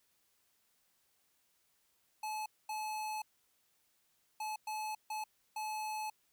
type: tone bursts at uneven times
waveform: square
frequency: 860 Hz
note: A5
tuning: 40 cents flat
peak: -38 dBFS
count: 6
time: 2.23-2.46 / 2.69-3.22 / 4.4-4.56 / 4.67-4.95 / 5.1-5.24 / 5.56-6.1 s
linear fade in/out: 5 ms
effects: white hiss -75 dBFS RMS until 6.32 s